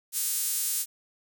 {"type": "tone with high-pass filter", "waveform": "sawtooth", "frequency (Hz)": 310, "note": "D#4", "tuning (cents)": -6, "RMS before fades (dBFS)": -29, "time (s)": [0.12, 0.86], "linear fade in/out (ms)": 50, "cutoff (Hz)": 9000, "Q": 1, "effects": []}